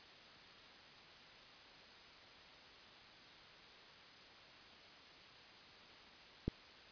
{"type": "click", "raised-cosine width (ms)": 3, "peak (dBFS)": -23, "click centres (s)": 6.48, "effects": ["white hiss -58 dBFS RMS until 6.91 s", "resampled to 11025 Hz"]}